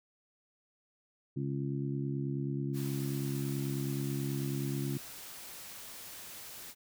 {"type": "harmonic tone", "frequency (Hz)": 69.3, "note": "C#2", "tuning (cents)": 0, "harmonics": [2, 3, 4, 5], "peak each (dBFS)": [-34, -41, -39, -41], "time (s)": [1.36, 4.98], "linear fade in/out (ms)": 10}
{"type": "noise", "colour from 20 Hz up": "white", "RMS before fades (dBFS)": -47, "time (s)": [2.73, 6.75], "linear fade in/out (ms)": 50}
{"effects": []}